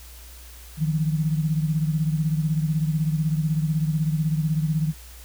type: beating tone pair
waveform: sine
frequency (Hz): 154.3 / 170.3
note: D#3 / F3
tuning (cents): -14 / -43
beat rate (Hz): 16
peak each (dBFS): -21 / -27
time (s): 0.77-4.94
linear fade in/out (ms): 50
effects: added 60 Hz sine -42 dBFS peak until 5.24 s + white hiss -47 dBFS RMS until 5.24 s